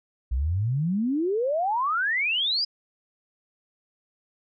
sine exponential sweep, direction up, 58.27 to 5070 Hz, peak -22 dBFS, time 0.31-2.65 s, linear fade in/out 10 ms, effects none

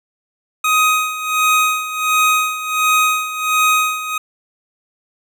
25% pulse tone with tremolo, 1254 Hz, D#6, 13 cents sharp, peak -7 dBFS, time 0.64-4.18 s, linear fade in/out 5 ms, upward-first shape sine, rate 1.4 Hz, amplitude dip 75%, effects none

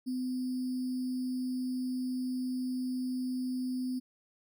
sine tone with sample-and-hold, 254.1 Hz, B3, 49 cents sharp, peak -31 dBFS, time 0.06-4 s, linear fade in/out 20 ms, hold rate 4900 Hz, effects none

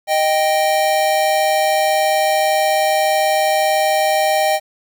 square tone pair together, 622.3 / 784 Hz, D#5 / G5, 0 / 0 cents, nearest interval major third, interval 400 cents, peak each -17 dBFS, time 0.07-4.6 s, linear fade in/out 50 ms, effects 8-bit

